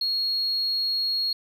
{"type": "tone", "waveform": "triangle", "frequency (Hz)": 4300, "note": "C8", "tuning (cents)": 47, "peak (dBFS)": -20, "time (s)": [0.01, 1.33], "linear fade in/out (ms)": 5, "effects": ["tanh soft clip ceiling -20 dBFS"]}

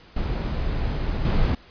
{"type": "noise with level steps", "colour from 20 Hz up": "brown", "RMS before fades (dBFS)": [-25, -20], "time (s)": [0.16, 1.55], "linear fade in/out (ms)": 5, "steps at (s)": 1.25, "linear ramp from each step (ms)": 2, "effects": ["pink hiss -50 dBFS RMS until 1.7 s", "resampled to 11025 Hz"]}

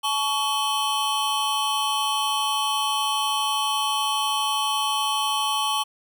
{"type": "tone cluster", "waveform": "square", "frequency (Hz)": [859, 1123, 3074], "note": ["A5", "C#6", "G7"], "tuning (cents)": [-42, 22, -35], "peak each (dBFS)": -27, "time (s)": [0.03, 5.84], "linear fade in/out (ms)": 20, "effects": []}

